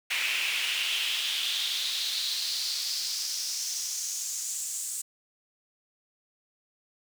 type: noise with high-pass filter sweep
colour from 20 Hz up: brown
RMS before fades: -31 dBFS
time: 0.1-5.02 s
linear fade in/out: 10 ms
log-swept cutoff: 2400 to 7900 Hz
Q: 3.8
effects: none